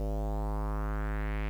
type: tone with low-pass filter sweep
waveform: square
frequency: 52.3 Hz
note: G#1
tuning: 13 cents sharp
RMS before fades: -32 dBFS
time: 0-1.49 s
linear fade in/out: 0 ms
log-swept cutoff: 570 to 2400 Hz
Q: 2.7
effects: 9-bit